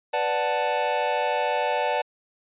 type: chord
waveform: square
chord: B minor seventh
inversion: none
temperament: equal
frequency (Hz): 493.9 / 587.3 / 740 / 880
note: B4 / D5 / F#5 / A5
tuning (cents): 0 / 0 / 0 / 0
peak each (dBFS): -30 / -28 / -30 / -27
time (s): 0.13-2.02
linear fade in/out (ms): 10
effects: resampled to 8000 Hz